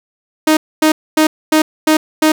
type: tone bursts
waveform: sawtooth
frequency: 311.1 Hz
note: D#4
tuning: in tune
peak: -4 dBFS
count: 6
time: 0.47-2.32 s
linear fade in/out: 5 ms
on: 100 ms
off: 250 ms
effects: none